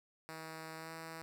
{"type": "tone with pitch glide", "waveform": "5% pulse", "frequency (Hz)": [160, 162.61], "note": ["D#3", "E3"], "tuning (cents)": [49, -23], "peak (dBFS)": -34, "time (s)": [0.29, 1.22], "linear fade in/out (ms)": 0, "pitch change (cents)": 28, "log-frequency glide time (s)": [0.76, 0.91], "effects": []}